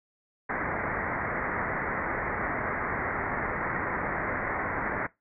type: low-pass noise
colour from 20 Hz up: white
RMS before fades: -31 dBFS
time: 0.49-5.07 s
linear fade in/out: 10 ms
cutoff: 2100 Hz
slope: 96 dB/octave
effects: noise-tail reverb RT60 0.2 s tail -20 dB re dry